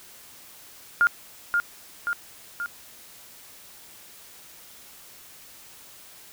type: tone with echo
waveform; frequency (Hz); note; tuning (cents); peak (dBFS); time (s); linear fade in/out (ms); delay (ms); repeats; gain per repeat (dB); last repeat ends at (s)
sine; 1411; F6; +17; -15; 1.01-1.07; 0; 530; 3; -4; 2.66
effects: white hiss -48 dBFS RMS until 6.32 s

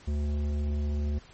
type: tone with tanh clipping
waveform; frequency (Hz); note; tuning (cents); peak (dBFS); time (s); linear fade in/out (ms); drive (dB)
sine; 73.42; D2; 0; -28; 0.07-1.19; 10; 13
effects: pink hiss -54 dBFS RMS until 1.33 s + MP3 32 kbps

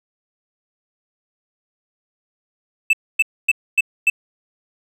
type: tone bursts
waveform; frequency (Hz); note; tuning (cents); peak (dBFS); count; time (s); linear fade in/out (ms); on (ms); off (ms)
triangle; 2637; E7; 0; -9; 5; 2.9-4.1; 5; 32; 260
effects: none

